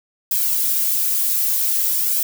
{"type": "noise with flanger", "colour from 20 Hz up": "violet", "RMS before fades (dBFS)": -19, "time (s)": [0.31, 2.23], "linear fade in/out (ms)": 2, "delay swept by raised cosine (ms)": [1.2, 4.3], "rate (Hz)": 0.52, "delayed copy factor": 0.75, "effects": []}